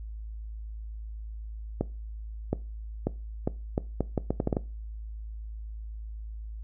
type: accelerating click train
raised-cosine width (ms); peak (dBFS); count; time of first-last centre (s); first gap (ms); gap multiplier
2; -12; 12; 1.81-4.568; 720; 0.75
effects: noise-tail reverb RT60 0.3 s tail -20 dB re dry + added 54 Hz sine -36 dBFS peak until 6.63 s